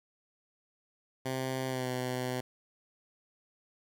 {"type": "tone with pitch glide", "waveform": "10% pulse", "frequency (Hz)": [130.81, 126.57], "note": ["C3", "B2"], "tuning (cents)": [0, 43], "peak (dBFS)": -24, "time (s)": [1.25, 2.41], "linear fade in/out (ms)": 10, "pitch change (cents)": -57, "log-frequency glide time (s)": [1.67, 1.89], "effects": []}